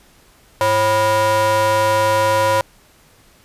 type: ring-modulated tone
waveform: square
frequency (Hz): 220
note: A3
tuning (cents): 0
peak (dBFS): -11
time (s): 0.61-2.61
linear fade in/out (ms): 0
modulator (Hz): 762
effects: pink hiss -51 dBFS RMS until 3.44 s + resampled to 32000 Hz